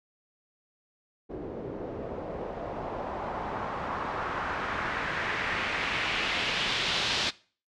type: noise with low-pass filter sweep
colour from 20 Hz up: white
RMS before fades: -32 dBFS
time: 1.29-7.31 s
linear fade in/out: 20 ms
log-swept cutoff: 390 to 4100 Hz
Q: 1.7
effects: noise-tail reverb RT60 0.4 s tail -20 dB re dry + low-pass 7000 Hz 12 dB/octave